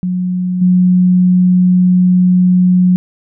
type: tone with level steps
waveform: sine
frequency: 181.5 Hz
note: F#3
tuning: 33 cents flat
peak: -13 / -6 dBFS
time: 0.03-2.96 s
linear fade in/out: 0 ms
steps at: 0.61 s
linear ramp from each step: 10 ms
effects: none